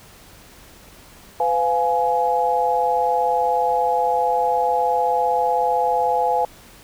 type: chord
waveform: sine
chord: F diminished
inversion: second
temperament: just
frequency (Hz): 502.9 / 698.5 / 838.1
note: Cb5 / F5 / Ab5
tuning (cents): +31 / 0 / +16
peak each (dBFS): -22 / -22 / -19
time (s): 1.4-6.45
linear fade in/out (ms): 2
effects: pink hiss -46 dBFS RMS until 6.83 s